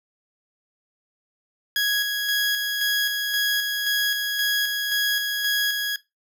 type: tone with tremolo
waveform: 20% pulse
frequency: 1661.2 Hz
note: G#6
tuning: in tune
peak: -15 dBFS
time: 1.76-5.96 s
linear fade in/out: 2 ms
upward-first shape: square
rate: 1.9 Hz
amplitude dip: 35%
effects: noise-tail reverb RT60 0.2 s tail -18 dB re dry